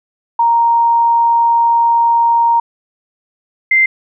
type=tone pair in turn; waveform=sine; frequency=932.3 / 2084 Hz; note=A#5 / C7; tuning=0 / -7 cents; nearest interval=octave + major second; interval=1393 cents; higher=second; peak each=-8 / -7 dBFS; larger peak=second; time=0.39-2.6 / 3.71-3.86 s; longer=first; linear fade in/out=5 ms; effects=none